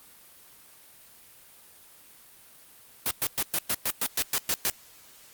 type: noise bursts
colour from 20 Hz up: white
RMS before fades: -26 dBFS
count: 11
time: 3.06-4.699 s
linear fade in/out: 0 ms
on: 49 ms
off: 110 ms
effects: white hiss -53 dBFS RMS until 5.33 s + Opus 32 kbps